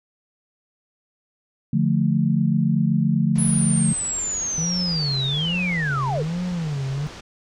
sine chord, D minor, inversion none, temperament equal, 146.83 / 174.61 / 220 Hz, D3 / F3 / A3, 0 / 0 / 0 cents, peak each -21 dBFS, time 1.73-3.93 s, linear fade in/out 5 ms
pink low-pass noise, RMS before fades -39 dBFS, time 3.35-7.21 s, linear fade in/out 10 ms, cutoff 6600 Hz, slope 24 dB/octave
sine linear sweep, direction down, 10170 to 401.9 Hz, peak -23 dBFS, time 3.38-6.23 s, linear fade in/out 10 ms
triangle tone with vibrato, 155.56 Hz, D#3, in tune, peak -21 dBFS, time 4.58-7.07 s, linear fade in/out 0 ms, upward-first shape sine, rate 1.2 Hz, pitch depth 260 cents each way
effects none

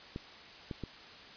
clicks, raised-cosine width 3 ms, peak -25 dBFS, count 3, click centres 0.161 / 0.712 / 0.837 s, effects white hiss -51 dBFS RMS until 1.36 s + resampled to 11025 Hz

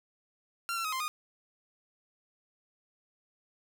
sawtooth tone with pitch steps, 1375 / 1352 / 1263 / 1046 / 1229 Hz, F6 / E6 / D#6 / C6 / D#6, -27 / +43 / +26 / -1 / -22 cents, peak -28 dBFS, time 0.69-1.08 s, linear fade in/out 0 ms, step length 78 ms, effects none

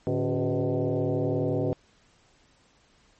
sine tone with frequency modulation, 110 Hz, A2, in tune, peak -23 dBFS, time 0.07-1.73 s, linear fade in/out 0 ms, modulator 129 Hz, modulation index 3.8, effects pink hiss -62 dBFS RMS until 3.19 s + MP3 32 kbps

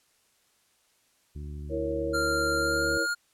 harmonic tone, 73.42 Hz, D2, in tune, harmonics 1 / 2 / 3 / 4 / 5, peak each -36 / -42 / -49 / -51 / -52 dBFS, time 1.35-2.98 s, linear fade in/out 10 ms
sine chord, A# diminished, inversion second, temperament equal, 329.6 / 466.2 / 554.4 Hz, E4 / A#4 / C#5, 0 / 0 / 0 cents, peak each -32 dBFS, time 1.69-3.07 s, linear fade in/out 50 ms
square tone with pitch glide, 1392 to 1418 Hz, F6 to F6, -6 to +26 cents, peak -27 dBFS, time 2.13-3.15 s, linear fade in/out 20 ms, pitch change +32 cents, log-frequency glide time 2.57-2.96 s
effects white hiss -67 dBFS RMS until 3.33 s + low-pass 11000 Hz 12 dB/octave

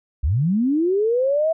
sine linear sweep, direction up, 58 to 659.3 Hz, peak -16 dBFS, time 0.23-1.53 s, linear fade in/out 10 ms, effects none

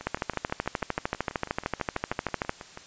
two click trains, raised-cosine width 0.5 ms, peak -23 / -11 dBFS, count 18 / 33, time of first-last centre 0.01-2.774 / 0.07-2.494 s, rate 6.15 / 13.2 Hz, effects white hiss -49 dBFS RMS until 2.86 s + resampled to 16000 Hz

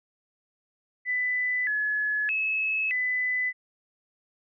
sine tone with pitch steps, 1995 / 1703 / 2588 / 2002 Hz, B6 / G#6 / E7 / B6, +17 / +43 / -32 / +23 cents, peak -24 dBFS, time 1.05-3.53 s, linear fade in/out 50 ms, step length 620 ms, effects none

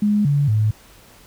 sine tone with pitch steps, 208 / 143.2 / 107.6 Hz, G#3 / D3 / A2, +3 / -43 / -38 cents, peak -14 dBFS, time 0.02-0.71 s, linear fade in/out 5 ms, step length 230 ms, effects pink hiss -48 dBFS RMS until 1.26 s

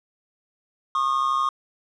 triangle tone pair together, 1089.4 / 1222 Hz, C#6 / D#6, -30 / -32 cents, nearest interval major second, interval 198 cents, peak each -21 dBFS, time 0.95-1.49 s, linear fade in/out 2 ms, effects resampled to 22050 Hz

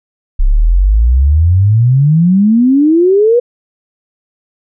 sine exponential sweep, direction up, 31.88 to 495.1 Hz, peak -5 dBFS, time 0.39-3.4 s, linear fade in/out 10 ms, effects none

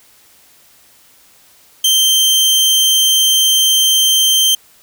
sawtooth tone, 3136 Hz, G7, in tune, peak -6 dBFS, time 1.84-4.55 s, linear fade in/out 5 ms, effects white hiss -48 dBFS RMS until 4.82 s

